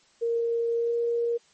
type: tone with pitch glide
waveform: sine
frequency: 465.2 to 469.8 Hz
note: A#4 to A#4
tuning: -4 to +13 cents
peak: -23 dBFS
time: 0.21-1.38 s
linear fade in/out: 20 ms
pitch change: +17 cents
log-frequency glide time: 0.75-0.94 s
effects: white hiss -61 dBFS RMS until 1.53 s + MP3 32 kbps